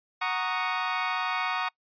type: chord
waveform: 25% pulse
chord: D# minor seventh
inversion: first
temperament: equal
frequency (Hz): 740 / 932.3 / 1108.7 / 1244.5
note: F#5 / A#5 / C#6 / D#6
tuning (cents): 0 / 0 / 0 / 0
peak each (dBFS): -29 / -29 / -29 / -28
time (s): 0.21-1.69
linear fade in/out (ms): 10
effects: noise-tail reverb RT60 0.1 s tail -25 dB re dry + resampled to 11025 Hz